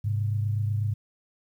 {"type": "tone pair together", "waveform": "sine", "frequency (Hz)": [103.7, 131.82], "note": ["G#2", "C3"], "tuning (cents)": [-2, 13], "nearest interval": "major third", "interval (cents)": 415, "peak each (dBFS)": [-24, -33], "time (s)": [0.04, 0.94], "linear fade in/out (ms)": 10, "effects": ["10-bit"]}